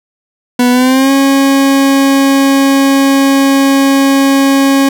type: tone with pitch glide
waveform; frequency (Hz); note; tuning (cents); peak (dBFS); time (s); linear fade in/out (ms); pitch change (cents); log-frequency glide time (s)
40% pulse; 246.6 to 273.6; B3 to C#4; -2 to -23; -5; 0.59-4.89; 5; +179; 0.71-1.11
effects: none